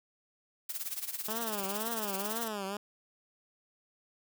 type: noise with tremolo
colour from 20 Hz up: blue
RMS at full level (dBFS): -35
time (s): 0.69-2.48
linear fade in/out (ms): 5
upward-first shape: sine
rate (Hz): 18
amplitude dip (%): 80
type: tone with vibrato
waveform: 10% pulse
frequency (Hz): 211.5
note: G#3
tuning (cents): +32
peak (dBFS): -27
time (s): 1.28-2.77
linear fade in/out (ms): 2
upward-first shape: triangle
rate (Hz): 2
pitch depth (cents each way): 190
effects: none